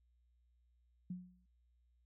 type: tone with exponential decay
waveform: sine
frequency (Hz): 180.9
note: F#3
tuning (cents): -39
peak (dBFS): -38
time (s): 1.1-1.46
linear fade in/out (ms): 5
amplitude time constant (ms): 78
effects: noise-tail reverb RT60 0.1 s tail -26 dB re dry + added 60 Hz sine -70 dBFS peak until 2.05 s